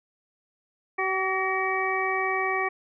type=harmonic tone with a mistuned harmonic; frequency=380.7 Hz; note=F#4; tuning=49 cents sharp; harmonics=1 / 2 / 3 / 5 / 6; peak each=-30 / -30 / -30 / -30 / -30 dBFS; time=0.98-2.69 s; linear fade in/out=10 ms; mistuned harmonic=5; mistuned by=-30 cents; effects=none